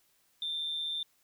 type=tone with amplitude modulation; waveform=sine; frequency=3579 Hz; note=A7; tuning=29 cents sharp; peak=-29 dBFS; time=0.42-1.03 s; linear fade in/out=2 ms; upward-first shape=sine; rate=156 Hz; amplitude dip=50%; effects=tanh soft clip ceiling -27 dBFS + white hiss -70 dBFS RMS until 1.23 s